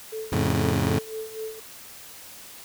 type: tone with tremolo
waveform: sine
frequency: 439.5 Hz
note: A4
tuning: 2 cents flat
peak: -29 dBFS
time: 0.12-1.6 s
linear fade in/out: 10 ms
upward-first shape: sine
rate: 4 Hz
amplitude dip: 75%
type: chord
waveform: 20% pulse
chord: F augmented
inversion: none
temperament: just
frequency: 87.31 / 109.13 / 136.42 Hz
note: F2 / A2 / C#3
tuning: 0 / -14 / -27 cents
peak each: -21 dBFS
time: 0.32-0.99 s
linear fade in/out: 5 ms
effects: white hiss -44 dBFS RMS until 2.64 s